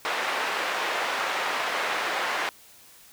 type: band-pass noise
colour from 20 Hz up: white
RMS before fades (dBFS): -28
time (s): 0.05-2.49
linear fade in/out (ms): 0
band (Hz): 540 to 1900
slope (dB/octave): 12
effects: white hiss -52 dBFS RMS until 3.12 s